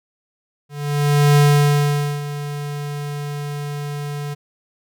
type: tone with ADSR envelope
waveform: square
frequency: 145.4 Hz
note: D3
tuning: 17 cents flat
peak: -10 dBFS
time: 0.69-4.35 s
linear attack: 680 ms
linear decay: 840 ms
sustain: -15 dB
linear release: 20 ms
effects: none